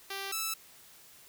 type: tone pair in turn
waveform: 5% pulse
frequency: 392 / 1314.7 Hz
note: G4 / E6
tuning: 0 / -5 cents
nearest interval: octave + major sixth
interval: 2095 cents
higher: second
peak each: -25 / -20 dBFS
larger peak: second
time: 0.1-0.32 / 0.32-0.54 s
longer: neither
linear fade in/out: 5 ms
effects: white hiss -56 dBFS RMS until 1.28 s